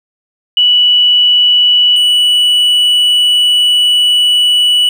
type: tone pair in turn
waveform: sine / triangle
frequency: 2952 / 2952 Hz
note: F#7 / F#7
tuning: -5 / -5 cents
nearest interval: unison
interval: 0 cents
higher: neither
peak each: -5 dBFS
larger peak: neither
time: 0.57-1.96 / 1.96-4.89 s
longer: second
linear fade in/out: 2 ms
effects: 7-bit